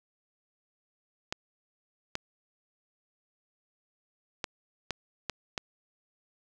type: clicks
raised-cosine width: 0.2 ms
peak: -14 dBFS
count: 6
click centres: 1.325 / 2.154 / 4.442 / 4.907 / 5.297 / 5.578 s
effects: none